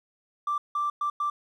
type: tone bursts at uneven times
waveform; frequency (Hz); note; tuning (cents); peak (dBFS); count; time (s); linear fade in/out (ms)
triangle; 1174.7; D6; 0; -21; 4; 0.47-0.58 / 0.75-0.9 / 1.01-1.1 / 1.2-1.3; 5
effects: tanh soft clip ceiling -22 dBFS